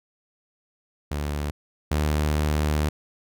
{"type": "tone pair in turn", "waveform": "sawtooth", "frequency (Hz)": [73.42, 75.4], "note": ["D2", "D2"], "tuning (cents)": [0, 46], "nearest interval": "unison", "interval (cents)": 46, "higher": "second", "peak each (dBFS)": [-22, -17], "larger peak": "second", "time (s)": [[1.11, 1.51], [1.91, 2.89]], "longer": "second", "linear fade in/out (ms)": 5, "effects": []}